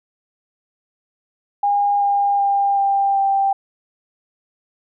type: tone with pitch steps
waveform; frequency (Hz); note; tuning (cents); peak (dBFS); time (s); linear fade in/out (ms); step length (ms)
sine; 812 / 805.5 / 799 / 792.5 / 786.2; G#5 / G5 / G5 / G5 / G5; -39 / +47 / +33 / +19 / +5; -14; 1.63-3.53; 5; 380
effects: none